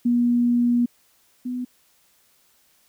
sine tone pair in turn, 240.6 / 248.9 Hz, B3 / B3, -45 / +14 cents, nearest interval minor second, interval 59 cents, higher second, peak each -16 / -25 dBFS, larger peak first, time 0.05-0.86 / 1.45-1.65 s, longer first, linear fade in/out 10 ms, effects white hiss -61 dBFS RMS until 2.88 s

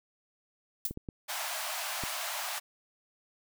violet noise with exponential decay, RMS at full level -27 dBFS, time 0.85-0.94 s, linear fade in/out 2 ms, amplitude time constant 19 ms
clicks, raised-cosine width 3 ms, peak -25 dBFS, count 4, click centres 0.91 / 0.974 / 1.088 / 2.037 s
pink high-pass noise, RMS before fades -36 dBFS, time 1.28-2.6 s, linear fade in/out 20 ms, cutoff 610 Hz, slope 96 dB/octave
effects none

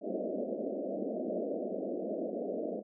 white band-pass noise, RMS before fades -36 dBFS, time 0.01-2.83 s, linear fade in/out 50 ms, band 190 to 660 Hz, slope 96 dB/octave, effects none

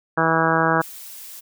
harmonic tone, 162.7 Hz, E3, 22 cents flat, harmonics 1 / 2 / 3 / 4 / 5 / 6 / 7 / 8 / 9 / 10, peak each -25 / -25 / -25 / -25 / -25 / -25 / -25 / -25 / -25 / -25 dBFS, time 0.17-0.82 s, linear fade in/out 10 ms
blue noise, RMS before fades -38 dBFS, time 0.8-1.41 s, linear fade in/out 20 ms
effects none

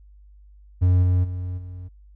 triangle tone with level steps, 90.5 Hz, F#2, 38 cents flat, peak -12 / -14 / -24 / -31 dBFS, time 0.81-1.89 s, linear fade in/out 20 ms, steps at 1.02 / 1.23 / 1.57 s, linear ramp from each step 20 ms, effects added 50 Hz sine -46 dBFS peak until 2.15 s

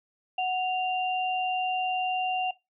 sine tone pair together, 740 / 2781 Hz, F#5 / F7, 0 / -8 cents, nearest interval octave + major seventh, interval 2292 cents, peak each -26 / -30 dBFS, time 0.38-2.51 s, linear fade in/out 5 ms, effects noise-tail reverb RT60 0.2 s tail -20 dB re dry

